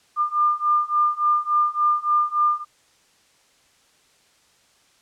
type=beating tone pair; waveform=sine; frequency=1200 / 1203.5 Hz; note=D6 / D6; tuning=+37 / +42 cents; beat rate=3.5 Hz; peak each=-21 / -20 dBFS; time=0.16-2.65 s; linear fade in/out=50 ms; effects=white hiss -59 dBFS RMS until 5.01 s + low-pass 8000 Hz 12 dB/octave